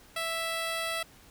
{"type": "tone", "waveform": "10% pulse", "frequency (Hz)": 659.3, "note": "E5", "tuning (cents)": 0, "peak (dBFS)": -22, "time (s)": [0.16, 1.03], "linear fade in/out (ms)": 5, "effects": ["pink hiss -56 dBFS RMS until 1.3 s"]}